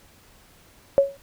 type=tone with exponential decay; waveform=sine; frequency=554.4 Hz; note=C#5; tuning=in tune; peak=-9 dBFS; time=0.98-1.17 s; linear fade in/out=0 ms; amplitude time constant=41 ms; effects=pink hiss -54 dBFS RMS until 1.22 s